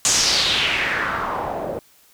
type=noise with low-pass filter sweep; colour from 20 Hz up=white; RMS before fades=-21 dBFS; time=0.05-1.79 s; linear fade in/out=0 ms; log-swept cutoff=7300 to 500 Hz; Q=3.2; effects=white hiss -54 dBFS RMS until 2.13 s

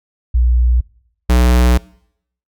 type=tone pair in turn; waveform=sine / square; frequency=60.3 / 61.21 Hz; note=B1 / B1; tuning=-41 / -15 cents; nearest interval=unison; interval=26 cents; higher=second; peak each=-9 dBFS; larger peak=neither; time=0.34-0.81 / 1.29-1.78 s; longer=second; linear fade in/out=10 ms; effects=noise-tail reverb RT60 0.7 s tail -23 dB re dry

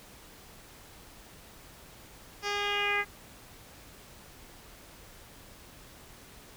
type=tone with low-pass filter sweep; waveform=10% pulse; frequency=408.5 Hz; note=G#4; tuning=29 cents flat; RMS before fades=-30 dBFS; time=2.42-3.05 s; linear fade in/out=50 ms; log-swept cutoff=4900 to 2000 Hz; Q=3.9; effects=pink hiss -52 dBFS RMS until 6.56 s

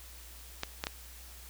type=clicks; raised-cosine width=0.2 ms; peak=-15 dBFS; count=3; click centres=0.634 / 0.839 / 0.869 s; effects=added 60 Hz sine -50 dBFS peak until 1.49 s + white hiss -52 dBFS RMS until 1.49 s

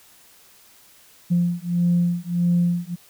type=beating tone pair; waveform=sine; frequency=173.4 / 175 Hz; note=F3 / F3; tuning=-12 / +4 cents; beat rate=1.6 Hz; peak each=-20 dBFS; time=1.3-2.96 s; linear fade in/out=20 ms; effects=tanh soft clip ceiling -11 dBFS + white hiss -52 dBFS RMS until 3.09 s

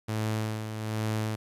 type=tone with tremolo; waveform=sawtooth; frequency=109 Hz; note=A2; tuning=16 cents flat; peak=-23 dBFS; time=0.08-1.36 s; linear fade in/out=10 ms; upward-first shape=sine; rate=1.2 Hz; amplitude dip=55%; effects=resampled to 32000 Hz + 10-bit

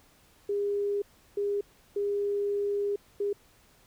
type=tone bursts at uneven times; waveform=sine; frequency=405.9 Hz; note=G#4; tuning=40 cents flat; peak=-26 dBFS; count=4; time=0.49-1.02 / 1.37-1.61 / 1.96-2.96 / 3.2-3.33 s; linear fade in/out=5 ms; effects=pink hiss -61 dBFS RMS until 3.86 s

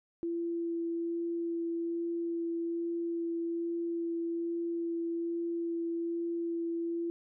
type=tone with vibrato; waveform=sine; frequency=337.3 Hz; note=E4; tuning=40 cents sharp; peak=-31 dBFS; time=0.23-7.1 s; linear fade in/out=0 ms; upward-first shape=sine; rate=1.2 Hz; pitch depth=9 cents each way; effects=none

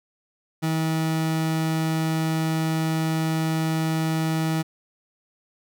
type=tone; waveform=30% pulse; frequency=160 Hz; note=D#3; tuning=49 cents sharp; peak=-19 dBFS; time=0.62-4.63 s; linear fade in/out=20 ms; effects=none

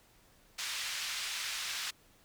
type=band-pass noise; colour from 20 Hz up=white; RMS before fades=-38 dBFS; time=0.58-1.91 s; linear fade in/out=10 ms; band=1600 to 4900 Hz; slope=12 dB/octave; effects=pink hiss -64 dBFS RMS until 2.24 s

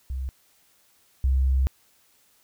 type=tone pair in turn; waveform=sine; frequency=65.41 / 65.9 Hz; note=C2 / C2; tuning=0 / +13 cents; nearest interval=unison; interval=13 cents; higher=second; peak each=-27 / -18 dBFS; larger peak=second; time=0.1-0.29 / 1.24-1.67 s; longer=second; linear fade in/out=0 ms; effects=white hiss -62 dBFS RMS until 2.43 s

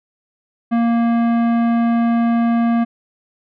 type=tone with tanh clipping; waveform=sine; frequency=233.1 Hz; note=A#3; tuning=in tune; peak=-15 dBFS; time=0.71-2.85 s; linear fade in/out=20 ms; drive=15 dB; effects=none

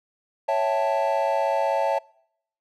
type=chord; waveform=triangle; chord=A dominant seventh; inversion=first; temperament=equal; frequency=554.4 / 659.3 / 784 / 880 Hz; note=C#5 / E5 / G5 / A5; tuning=0 / 0 / 0 / 0 cents; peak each=-23 / -23 / -28 / -23 dBFS; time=0.48-1.99 s; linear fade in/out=10 ms; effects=noise-tail reverb RT60 0.7 s tail -25 dB re dry

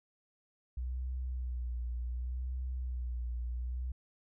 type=tone with vibrato; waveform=sine; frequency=61.7 Hz; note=B1; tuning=1 cent flat; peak=-34 dBFS; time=0.77-3.92 s; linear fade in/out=5 ms; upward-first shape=sine; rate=0.68 Hz; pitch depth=53 cents each way; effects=none

